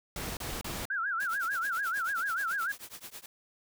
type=noise bursts; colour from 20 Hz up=pink; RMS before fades=-37 dBFS; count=3; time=0.16-0.854 s; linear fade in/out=2 ms; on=210 ms; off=32 ms
type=tone with vibrato; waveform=sine; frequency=1480 Hz; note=F#6; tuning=in tune; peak=-29 dBFS; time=0.9-2.72 s; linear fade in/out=5 ms; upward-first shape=sine; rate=6.8 Hz; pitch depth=200 cents each way
type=noise with tremolo; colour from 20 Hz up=white; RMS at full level=-42 dBFS; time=1.2-3.26 s; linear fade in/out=2 ms; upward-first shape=triangle; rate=9.3 Hz; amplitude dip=100%
effects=none